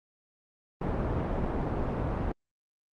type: low-pass noise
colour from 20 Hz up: pink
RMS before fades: -30 dBFS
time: 0.81-2.32 s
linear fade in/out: 5 ms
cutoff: 880 Hz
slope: 12 dB/octave
effects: Opus 32 kbps